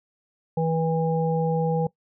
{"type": "harmonic tone", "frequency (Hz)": 162.5, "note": "E3", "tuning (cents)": -24, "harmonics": [1, 3, 5], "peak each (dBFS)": [-23, -25, -29], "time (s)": [0.57, 1.87], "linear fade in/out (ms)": 5, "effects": ["noise-tail reverb RT60 0.1 s tail -20 dB re dry"]}